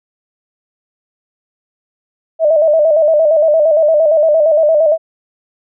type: tone with vibrato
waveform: sine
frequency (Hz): 622.3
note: D#5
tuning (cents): 0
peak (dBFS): -7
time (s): 2.39-4.98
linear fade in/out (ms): 50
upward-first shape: square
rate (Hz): 8.7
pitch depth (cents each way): 71
effects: none